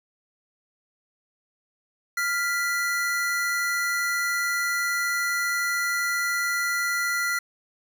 square tone pair together, 1395 / 1975.5 Hz, F6 / B6, -2 / 0 cents, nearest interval tritone, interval 602 cents, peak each -27 dBFS, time 2.17-7.39 s, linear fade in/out 5 ms, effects none

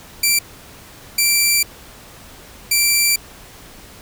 10% pulse tone bursts at uneven times, 2347 Hz, D7, 2 cents flat, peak -4 dBFS, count 3, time 0.23-0.39 / 1.18-1.63 / 2.71-3.16 s, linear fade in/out 5 ms, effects pink hiss -41 dBFS RMS until 4.01 s

